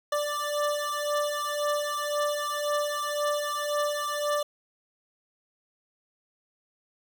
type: beating tone pair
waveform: 25% pulse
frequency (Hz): 587.3 / 589.2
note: D5 / D5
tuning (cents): 0 / +6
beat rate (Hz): 1.9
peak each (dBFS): -26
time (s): 0.12-4.43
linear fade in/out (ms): 5
effects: none